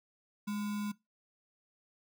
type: tone with sample-and-hold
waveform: sine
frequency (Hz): 207.7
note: G#3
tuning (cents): 0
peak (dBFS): -33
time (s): 0.47-0.92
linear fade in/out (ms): 10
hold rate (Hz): 1225
effects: noise-tail reverb RT60 0.2 s tail -20 dB re dry